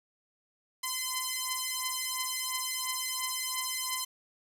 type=beating tone pair; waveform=5% pulse; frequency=1025 / 1027.9 Hz; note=C6 / C6; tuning=-36 / -31 cents; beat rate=2.9 Hz; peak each=-23 / -22 dBFS; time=0.83-4.05 s; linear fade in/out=10 ms; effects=none